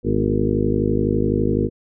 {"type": "harmonic tone with a mistuned harmonic", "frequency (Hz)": 51.91, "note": "G#1", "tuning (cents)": 0, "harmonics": [1, 2, 3, 4, 5, 6, 7, 8, 9], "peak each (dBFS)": [-27, -24, -27, -25, -24, -26, -24, -26, -26], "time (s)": [0.03, 1.7], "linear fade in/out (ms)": 50, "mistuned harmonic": 5, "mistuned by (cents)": -57, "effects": []}